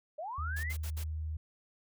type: linear sweep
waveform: sine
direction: up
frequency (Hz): 571 to 2132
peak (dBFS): -37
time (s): 0.18-0.73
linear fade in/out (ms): 10
type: tone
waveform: sine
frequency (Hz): 78.1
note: D#2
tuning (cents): +7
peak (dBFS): -34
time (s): 0.38-1.37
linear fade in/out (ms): 5
type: noise bursts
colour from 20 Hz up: white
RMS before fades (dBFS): -46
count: 4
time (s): 0.56-1.04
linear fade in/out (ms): 10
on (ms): 75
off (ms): 60
effects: none